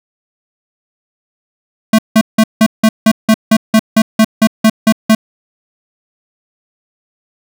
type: tone bursts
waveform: square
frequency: 220 Hz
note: A3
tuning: in tune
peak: -5 dBFS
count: 15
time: 1.93-5.15 s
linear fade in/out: 5 ms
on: 56 ms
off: 170 ms
effects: none